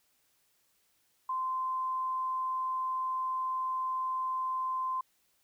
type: tone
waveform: sine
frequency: 1037 Hz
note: C6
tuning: 16 cents flat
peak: -30 dBFS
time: 1.29-5.01 s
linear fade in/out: 5 ms
effects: white hiss -72 dBFS RMS until 5.43 s